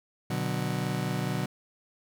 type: chord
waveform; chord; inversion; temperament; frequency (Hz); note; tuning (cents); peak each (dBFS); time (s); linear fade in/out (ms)
35% pulse; B minor; none; just; 123.47 / 148.16 / 185.21; B2 / D3 / F#3; 0 / +16 / +2; -31; 0.3-1.46; 5
effects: none